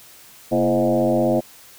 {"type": "tone with frequency modulation", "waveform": "sine", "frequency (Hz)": 429.6, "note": "A4", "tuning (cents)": -41, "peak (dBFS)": -15, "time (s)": [0.51, 1.41], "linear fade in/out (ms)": 20, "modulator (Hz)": 96.3, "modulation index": 2.7, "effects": ["white hiss -46 dBFS RMS until 1.78 s"]}